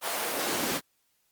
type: noise with high-pass filter sweep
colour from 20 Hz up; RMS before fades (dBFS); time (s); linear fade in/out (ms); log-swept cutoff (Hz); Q
pink; -30; 0.01-0.81; 50; 740 to 200; 1.1
effects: white hiss -72 dBFS RMS until 1.31 s + Opus 32 kbps